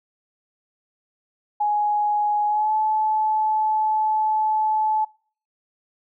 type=tone with pitch glide; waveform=sine; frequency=835 to 864.4 Hz; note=G#5 to A5; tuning=+9 to -31 cents; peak=-18 dBFS; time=1.6-5.05 s; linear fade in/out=10 ms; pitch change=+60 cents; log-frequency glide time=2.47-2.73 s; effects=noise-tail reverb RT60 0.5 s tail -26 dB re dry